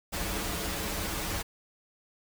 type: noise with comb filter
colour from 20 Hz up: pink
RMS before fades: -33 dBFS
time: 0.12-1.43 s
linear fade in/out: 20 ms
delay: 7.9 ms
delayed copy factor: -0.8
effects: none